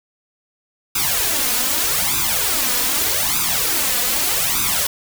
white noise with flanger, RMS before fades -19 dBFS, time 0.95-4.87 s, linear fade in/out 5 ms, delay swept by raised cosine 0.81 to 4.11 ms, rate 0.82 Hz, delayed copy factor +0.85, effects none

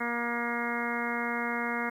harmonic tone, 237.2 Hz, A#3, 30 cents sharp, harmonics 1 / 2 / 3 / 4 / 5 / 6 / 7 / 8 / 9, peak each -35 / -38 / -39 / -38 / -39 / -37 / -39 / -39 / -36 dBFS, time 0-1.9 s, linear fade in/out 10 ms, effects 10-bit

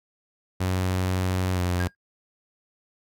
sawtooth tone with pitch glide, 92.5 to 89.35 Hz, F#2 to F2, 0 to +40 cents, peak -19 dBFS, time 0.6-1.88 s, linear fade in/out 10 ms, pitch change -60 cents, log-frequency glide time 1.52-1.62 s
triangle tone with exponential decay, 1623 Hz, G#6, 40 cents flat, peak -26 dBFS, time 1.8-1.95 s, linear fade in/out 1 ms, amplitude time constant 32 ms
effects noise-tail reverb RT60 0.1 s tail -22 dB re dry

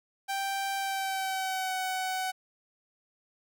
sawtooth tone with pitch glide, 784 to 749.9 Hz, G5 to F#5, 0 to +23 cents, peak -26 dBFS, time 0.28-2.32 s, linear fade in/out 20 ms, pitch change -77 cents, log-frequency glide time 0.76-1.74 s, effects none

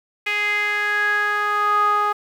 sawtooth tone with band-pass filter sweep, 415.2 Hz, G#4, in tune, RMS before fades -20 dBFS, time 0.26-2.13 s, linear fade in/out 10 ms, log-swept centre 2300 to 1100 Hz, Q 6.2, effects 8-bit

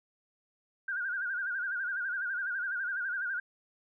sine tone with vibrato, 1511 Hz, F#6, 36 cents sharp, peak -31 dBFS, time 0.88-3.4 s, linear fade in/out 5 ms, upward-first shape sine, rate 12 Hz, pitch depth 110 cents each way, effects none

